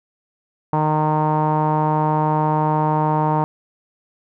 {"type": "tone with low-pass filter", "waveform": "sawtooth", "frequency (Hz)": 153.8, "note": "D#3", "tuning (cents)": -20, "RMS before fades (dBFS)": -18, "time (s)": [0.73, 3.44], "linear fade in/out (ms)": 0, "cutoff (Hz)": 930, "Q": 5.9, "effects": []}